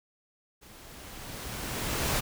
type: noise with level ramp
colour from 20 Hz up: pink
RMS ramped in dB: -52 to -27 dBFS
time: 0.61-2.21 s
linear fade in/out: 20 ms
effects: none